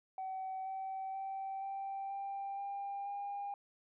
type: tone with pitch steps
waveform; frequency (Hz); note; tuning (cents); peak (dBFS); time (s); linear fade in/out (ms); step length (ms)
sine; 760 / 767.5 / 775.1 / 782.7 / 790.4 / 798.2 / 806.1; F#5 / G5 / G5 / G5 / G5 / G5 / G5; +46 / -37 / -20 / -3 / +14 / +31 / +48; -37; 0.18-3.54; 2; 480
effects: tanh soft clip ceiling -35 dBFS